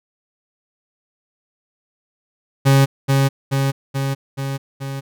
40% pulse tone with echo, 136.7 Hz, C#3, 24 cents flat, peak -9 dBFS, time 2.65-2.86 s, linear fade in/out 20 ms, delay 430 ms, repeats 5, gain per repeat -3 dB, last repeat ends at 5.01 s, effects none

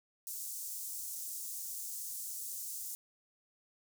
pink high-pass noise, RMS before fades -42 dBFS, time 0.27-2.95 s, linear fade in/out 0 ms, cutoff 6800 Hz, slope 24 dB/octave, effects none

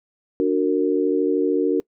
sine chord, D augmented, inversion none, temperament just, 293.7 / 367.1 / 458.9 Hz, D4 / F#4 / A#4, 0 / -14 / -27 cents, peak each -21 dBFS, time 0.4-1.8 s, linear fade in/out 0 ms, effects noise-tail reverb RT60 0.1 s tail -24 dB re dry

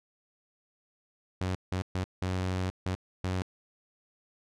sawtooth tone bursts at uneven times, 92.5 Hz, F#2, in tune, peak -25 dBFS, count 6, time 1.41-1.55 / 1.72-1.82 / 1.95-2.04 / 2.22-2.7 / 2.86-2.95 / 3.24-3.42 s, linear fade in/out 0 ms, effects low-pass 7000 Hz 12 dB/octave

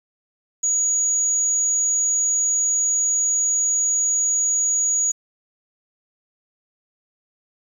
sine tone, 6770 Hz, G#8, 32 cents sharp, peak -17 dBFS, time 0.63-5.12 s, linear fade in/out 10 ms, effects 8-bit

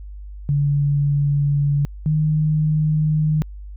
sine tone pair in turn, 143.3 / 153.86 Hz, D3 / D#3, -42 / -19 cents, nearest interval minor second, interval 123 cents, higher second, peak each -15 dBFS, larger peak neither, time 0.49-1.85 / 2.06-3.42 s, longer neither, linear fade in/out 0 ms, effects added 50 Hz sine -32 dBFS peak until 3.76 s

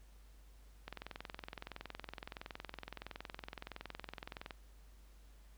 click train, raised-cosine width 0.3 ms, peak -28 dBFS, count 79, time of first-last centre 0.88-4.508 s, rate 21.5 Hz, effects added 50 Hz sine -57 dBFS peak until 5.57 s + pink hiss -69 dBFS RMS until 5.57 s

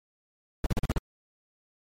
brown noise bursts, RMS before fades -24 dBFS, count 6, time 0.64-0.983 s, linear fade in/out 2 ms, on 23 ms, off 41 ms, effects MP3 64 kbps

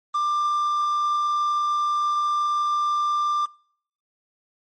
triangle tone with quantisation, 1187 Hz, D6, 18 cents sharp, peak -18 dBFS, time 0.14-3.46 s, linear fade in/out 10 ms, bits 7, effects noise-tail reverb RT60 0.6 s tail -25 dB re dry + MP3 32 kbps

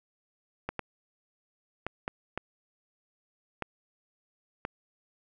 clicks, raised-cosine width 0.5 ms, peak -17 dBFS, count 7, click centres 0.69 / 0.793 / 1.866 / 2.079 / 2.376 / 3.623 / 4.651 s, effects none

